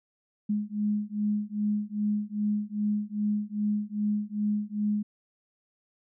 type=beating tone pair; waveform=sine; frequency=207.7 / 210.2 Hz; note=G#3 / G#3; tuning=0 / +21 cents; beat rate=2.5 Hz; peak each=-29 dBFS; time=0.49-5.03 s; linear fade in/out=10 ms; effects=none